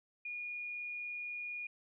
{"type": "tone", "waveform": "sine", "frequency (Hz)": 2439, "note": "D#7", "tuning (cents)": -35, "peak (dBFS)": -39, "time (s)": [0.25, 1.67], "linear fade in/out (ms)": 5, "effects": []}